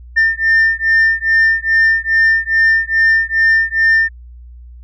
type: beating tone pair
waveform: sine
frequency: 1800 / 1802.4 Hz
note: A6 / A6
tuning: +39 / +41 cents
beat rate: 2.4 Hz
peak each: -11 dBFS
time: 0.16-4.09 s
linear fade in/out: 20 ms
effects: tanh soft clip ceiling -6 dBFS + added 60 Hz sine -33 dBFS peak until 4.83 s